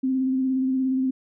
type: tone with vibrato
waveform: sine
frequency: 261.6 Hz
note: C4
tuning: in tune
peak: -20 dBFS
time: 0.03-1.11 s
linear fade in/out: 10 ms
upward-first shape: square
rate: 17 Hz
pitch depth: 19 cents each way
effects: none